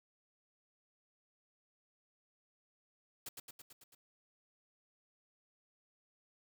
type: noise with echo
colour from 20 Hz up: white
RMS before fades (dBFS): -45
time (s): 3.26-3.29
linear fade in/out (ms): 5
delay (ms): 110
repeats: 6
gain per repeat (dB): -3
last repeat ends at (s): 3.95
effects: none